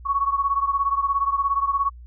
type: beating tone pair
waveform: sine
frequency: 1108.7 / 1125.7 Hz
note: C#6 / C#6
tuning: 0 / +26 cents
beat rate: 17 Hz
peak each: -21 / -24 dBFS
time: 0.05-1.9 s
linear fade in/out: 20 ms
effects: added 60 Hz sine -39 dBFS peak until 2.06 s